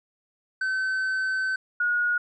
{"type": "tone pair in turn", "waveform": ["triangle", "sine"], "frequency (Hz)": [1530, 1445.1], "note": ["G6", "F#6"], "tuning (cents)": [-42, -41], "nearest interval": "minor second", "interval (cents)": 99, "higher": "first", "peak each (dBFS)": [-22, -21], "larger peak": "second", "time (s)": [[0.61, 1.56], [1.8, 2.18]], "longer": "first", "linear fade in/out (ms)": 5, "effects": ["resampled to 22050 Hz"]}